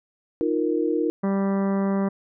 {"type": "chord", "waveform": "sine", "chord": "Eb suspended second", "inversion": "none", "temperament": "equal", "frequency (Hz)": [311.1, 349.2, 466.2], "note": ["Eb4", "F4", "Bb4"], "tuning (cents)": [0, 0, 0], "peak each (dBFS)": [-24, -25, -25], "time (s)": [0.41, 1.1], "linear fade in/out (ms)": 0}
{"type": "harmonic tone", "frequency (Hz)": 196.1, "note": "G3", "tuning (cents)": 1, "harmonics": [1, 2, 3, 4, 5, 6, 7, 8, 9, 10], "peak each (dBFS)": [-21, -29, -31, -38, -37, -38, -46, -46, -50, -47], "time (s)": [1.23, 2.09], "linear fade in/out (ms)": 10}
{"effects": []}